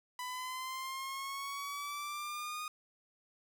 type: exponential sweep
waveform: sawtooth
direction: up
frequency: 994 to 1237 Hz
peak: -35 dBFS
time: 0.19-2.68 s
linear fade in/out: 2 ms
effects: none